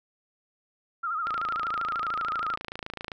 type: tone with vibrato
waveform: sine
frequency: 1310 Hz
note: E6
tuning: 11 cents flat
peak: -27 dBFS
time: 1.03-2.56 s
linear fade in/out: 10 ms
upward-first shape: sine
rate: 13 Hz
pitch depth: 110 cents each way
type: click train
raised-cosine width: 0.3 ms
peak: -19 dBFS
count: 52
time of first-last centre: 1.27-3.118 s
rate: 27.6 Hz
effects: none